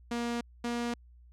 sawtooth tone pair in turn, 236.9 / 238 Hz, A#3 / A#3, +28 / +36 cents, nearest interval unison, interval 8 cents, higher second, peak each -27 dBFS, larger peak neither, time 0.11-0.41 / 0.64-0.94 s, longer neither, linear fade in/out 5 ms, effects added 60 Hz sine -53 dBFS peak until 1.32 s + low-pass 8000 Hz 12 dB/octave

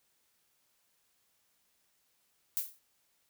violet noise with exponential decay, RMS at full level -29 dBFS, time 2.57-2.79 s, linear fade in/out 0 ms, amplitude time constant 46 ms, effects white hiss -74 dBFS RMS until 3.29 s

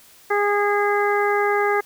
harmonic tone, 410 Hz, G#4, 22 cents flat, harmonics 1 / 2 / 3 / 4 / 5, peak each -20 / -23 / -25 / -26 / -27 dBFS, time 0.3-1.81 s, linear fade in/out 10 ms, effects white hiss -50 dBFS RMS until 1.85 s

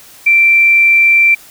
sine tone, 2349 Hz, D7, in tune, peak -5 dBFS, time 0.26-1.35 s, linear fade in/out 10 ms, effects white hiss -39 dBFS RMS until 1.5 s

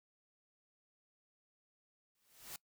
white noise with exponential growth, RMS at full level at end -44 dBFS, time 2.15-2.56 s, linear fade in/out 2 ms, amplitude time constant 87 ms, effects noise-tail reverb RT60 0.1 s tail -22 dB re dry

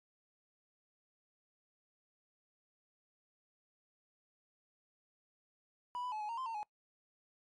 triangle tone with pitch steps, 983 / 995 / 858 / 842 / 925 / 1040 / 909 / 841 Hz, B5 / B5 / A5 / G#5 / A#5 / C6 / A#5 / G#5, -8 / +13 / -44 / +24 / -14 / -11 / -44 / +22 cents, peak -36 dBFS, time 5.95-6.63 s, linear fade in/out 0 ms, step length 85 ms, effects noise-tail reverb RT60 0.1 s tail -23 dB re dry + MP3 48 kbps

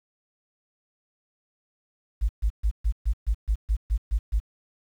sine tone bursts, 52.8 Hz, G#1, 29 cents sharp, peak -19 dBFS, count 11, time 2.21-4.401 s, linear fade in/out 20 ms, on 81 ms, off 130 ms, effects 9-bit

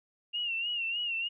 sine tone with vibrato, 2794 Hz, F7, in tune, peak -30 dBFS, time 0.33-1.29 s, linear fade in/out 20 ms, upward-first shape sine, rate 3.3 Hz, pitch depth 76 cents each way, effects none

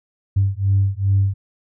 sine beating tone pair, 96.9 / 99.4 Hz, G2 / G2, -20 / +25 cents, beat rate 2.5 Hz, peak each -17 dBFS, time 0.36-1.34 s, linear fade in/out 10 ms, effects tanh soft clip ceiling -8 dBFS

